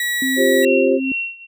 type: tone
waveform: 35% pulse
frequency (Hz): 1930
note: B6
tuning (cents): -40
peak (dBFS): -17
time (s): 0-0.65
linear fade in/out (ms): 2
type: tone with pitch glide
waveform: sine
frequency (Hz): 263 to 265.1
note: C4 to C4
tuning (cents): +9 to +23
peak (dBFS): -19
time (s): 0.22-1.12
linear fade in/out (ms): 2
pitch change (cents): +14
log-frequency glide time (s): 0.7-0.92
type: chord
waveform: sine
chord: F suspended second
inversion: none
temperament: equal with one note detuned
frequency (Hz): 349.2 / 392 / 533.6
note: F4 / G4 / C5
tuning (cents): 0 / 0 / +34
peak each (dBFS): -20 / -17 / -16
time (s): 0.36-1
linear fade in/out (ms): 50
type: tone with tremolo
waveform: sine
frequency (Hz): 2730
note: F7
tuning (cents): -40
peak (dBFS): -19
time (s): 0.62-1.47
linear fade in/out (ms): 50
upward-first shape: sine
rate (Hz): 2.3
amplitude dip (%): 90
effects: none